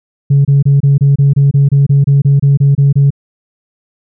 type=tone bursts; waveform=sine; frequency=140 Hz; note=C#3; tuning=18 cents sharp; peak=-3 dBFS; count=16; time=0.3-3.105 s; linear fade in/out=10 ms; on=150 ms; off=27 ms; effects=tanh soft clip ceiling -2 dBFS